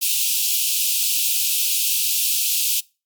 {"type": "high-pass noise", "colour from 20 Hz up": "white", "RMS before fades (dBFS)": -20, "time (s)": [0.01, 2.81], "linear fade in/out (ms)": 20, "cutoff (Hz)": 2500, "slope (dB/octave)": 96, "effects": ["noise-tail reverb RT60 0.3 s tail -24 dB re dry", "Opus 48 kbps"]}